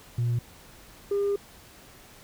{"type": "tone pair in turn", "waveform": "sine", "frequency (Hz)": [119.4, 402.6], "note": ["A#2", "G4"], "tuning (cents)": [42, 46], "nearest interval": "octave + major sixth", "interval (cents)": 2104, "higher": "second", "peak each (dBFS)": -21, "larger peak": "neither", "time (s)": [[0.18, 0.39], [1.11, 1.36]], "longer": "second", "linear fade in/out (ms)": 5, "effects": ["tanh soft clip ceiling -21 dBFS", "pink hiss -51 dBFS RMS until 2.23 s"]}